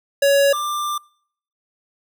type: tone pair in turn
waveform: square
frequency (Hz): 560 / 1186.6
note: C#5 / D6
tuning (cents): +18 / +18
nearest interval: octave + minor second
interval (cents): 1300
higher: second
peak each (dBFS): -13 / -22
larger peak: first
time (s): 0.22-0.53 / 0.53-0.98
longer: second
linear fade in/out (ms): 5
effects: noise-tail reverb RT60 0.6 s tail -25 dB re dry